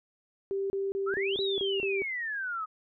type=tone bursts; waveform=sine; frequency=392 Hz; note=G4; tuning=in tune; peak=-28 dBFS; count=7; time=0.51-2.02 s; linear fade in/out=0 ms; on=190 ms; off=30 ms
type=exponential two-way sweep; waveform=sine; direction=up then down; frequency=1244.5 to 3964 to 1244.5 Hz; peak=-31 dBFS; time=1.06-2.66 s; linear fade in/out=20 ms; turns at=1.41 s
effects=none